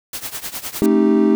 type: noise with tremolo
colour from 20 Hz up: white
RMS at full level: -25 dBFS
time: 0.13-0.86 s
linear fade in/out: 2 ms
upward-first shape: triangle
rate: 9.8 Hz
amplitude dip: 90%
type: chord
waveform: triangle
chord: A half-diminished seventh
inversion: none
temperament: equal with one note detuned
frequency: 220 / 267.9 / 311.1 / 392 Hz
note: A3 / C4 / Eb4 / G4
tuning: 0 / +41 / 0 / 0 cents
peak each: -14 / -18 / -14 / -15 dBFS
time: 0.82-1.35 s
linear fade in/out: 0 ms
effects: none